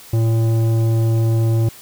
sine tone with tanh clipping, 113.2 Hz, A2, 50 cents sharp, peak -15 dBFS, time 0.13-1.69 s, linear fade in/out 5 ms, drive 12 dB, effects white hiss -41 dBFS RMS until 1.81 s

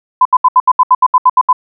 sine tone bursts, 1010 Hz, B5, 39 cents sharp, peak -3 dBFS, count 12, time 0.21-1.529 s, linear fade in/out 5 ms, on 43 ms, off 73 ms, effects none

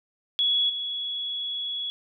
sine tone with level steps, 3368 Hz, G#7, 24 cents sharp, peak -20 / -28 dBFS, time 0.39-1.9 s, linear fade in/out 0 ms, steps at 0.69 s, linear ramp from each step 10 ms, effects none

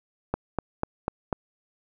click train, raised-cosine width 1 ms, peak -11 dBFS, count 5, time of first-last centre 0.34-1.328 s, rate 4.05 Hz, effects none

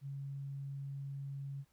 sine tone, 138.59 Hz, C#3, in tune, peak -40 dBFS, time 0.01-1.65 s, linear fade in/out 50 ms, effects pink hiss -75 dBFS RMS until 1.72 s

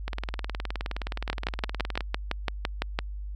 two click trains, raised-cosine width 0.3 ms, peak -16 / -10 dBFS, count 38 / 11, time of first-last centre 0.08-2.007 / 1.3-2.989 s, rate 19.2 / 5.92 Hz, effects added 50 Hz sine -33 dBFS peak until 3.35 s

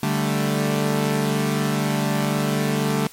sawtooth chord, D suspended fourth, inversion none, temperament equal, 146.83 / 196 / 220 Hz, D3 / G3 / A3, 0 / 0 / 0 cents, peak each -19 / -21 / -20 dBFS, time 0.03-3.07 s, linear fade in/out 2 ms, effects white hiss -45 dBFS RMS until 3.12 s + MP3 64 kbps

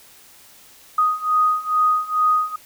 sine beating tone pair, 1244.5 / 1246.8 Hz, D#6 / D#6, 0 / +3 cents, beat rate 2.3 Hz, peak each -20 / -18 dBFS, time 0.98-2.56 s, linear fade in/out 5 ms, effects white hiss -48 dBFS RMS until 2.65 s

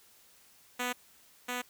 5% pulse tone with echo, 247.3 Hz, B3, 3 cents sharp, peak -20 dBFS, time 0.79-0.93 s, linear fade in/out 10 ms, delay 690 ms, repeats 1, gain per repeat -2 dB, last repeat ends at 1.62 s, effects white hiss -61 dBFS RMS until 1.69 s

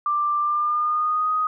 sine tone with pitch glide, 1182 to 1250.1 Hz, D6 to D#6, +11 to +8 cents, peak -19 dBFS, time 0.06-1.47 s, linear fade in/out 2 ms, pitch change +97 cents, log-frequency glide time 0.39-1.31 s, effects none

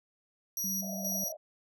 25% pulse tone with tremolo, 5780 Hz, F#8, 41 cents flat, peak -27 dBFS, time 0.57-1.32 s, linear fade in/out 2 ms, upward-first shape square, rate 2.1 Hz, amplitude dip 60%
sine tone with vibrato, 192.9 Hz, G3, 28 cents flat, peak -37 dBFS, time 0.64-1.24 s, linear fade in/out 2 ms, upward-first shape sine, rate 18 Hz, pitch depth 27 cents each way
white band-pass noise, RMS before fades -44 dBFS, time 0.82-1.37 s, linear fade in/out 10 ms, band 580 to 680 Hz, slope 96 dB/octave
effects none

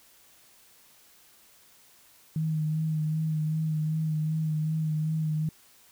sine tone with vibrato, 156.3 Hz, D#3, 8 cents sharp, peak -25 dBFS, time 2.36-5.49 s, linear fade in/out 2 ms, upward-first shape sine, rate 2.6 Hz, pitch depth 26 cents each way, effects white hiss -58 dBFS RMS until 5.91 s

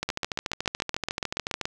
two click trains, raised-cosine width 0.2 ms, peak -11 / -10 dBFS, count 23 / 12, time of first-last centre 0.03-1.613 / 0.09-1.655 s, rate 13.9 / 7.03 Hz, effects none

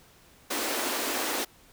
pink high-pass noise, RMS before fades -30 dBFS, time 0.5-1.45 s, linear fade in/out 10 ms, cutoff 250 Hz, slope 48 dB/octave, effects pink hiss -57 dBFS RMS until 1.72 s

